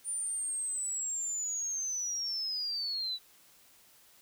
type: linear sweep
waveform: sine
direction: down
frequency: 9330 to 3900 Hz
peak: -32 dBFS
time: 0.04-3.19 s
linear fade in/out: 50 ms
effects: white hiss -61 dBFS RMS until 4.21 s